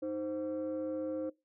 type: tone pair together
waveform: sine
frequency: 311.2 / 523.3 Hz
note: D#4 / C5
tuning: 0 / 0 cents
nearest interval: major sixth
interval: 900 cents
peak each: -35 / -35 dBFS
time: 0.02-1.3 s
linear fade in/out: 10 ms
effects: noise-tail reverb RT60 0.2 s tail -19 dB re dry + tanh soft clip ceiling -30 dBFS